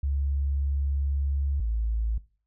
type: tone pair in turn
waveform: sine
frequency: 69.8 / 55.4 Hz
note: C#2 / A1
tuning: +13 / +13 cents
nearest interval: major third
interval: 400 cents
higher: first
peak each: -24 dBFS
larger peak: neither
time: 0.03-1.6 / 1.6-2.18 s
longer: first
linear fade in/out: 5 ms
effects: noise-tail reverb RT60 0.4 s tail -19 dB re dry